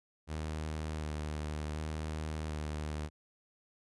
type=tone with vibrato; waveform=sawtooth; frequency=76.8 Hz; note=D#2; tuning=22 cents flat; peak=-32 dBFS; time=0.27-3.1 s; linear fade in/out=50 ms; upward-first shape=square; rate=0.67 Hz; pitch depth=19 cents each way; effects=resampled to 24000 Hz